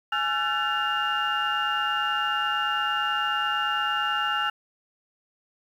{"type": "tone cluster", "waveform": "sine", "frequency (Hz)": [838, 1353, 1502, 1754, 2816], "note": ["G#5", "E6", "F#6", "A6", "F7"], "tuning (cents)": [15, 45, 26, -6, 14], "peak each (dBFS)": [-30, -26, -30, -34, -29], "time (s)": [0.12, 4.5], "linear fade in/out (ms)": 5, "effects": ["tanh soft clip ceiling -15 dBFS", "9-bit"]}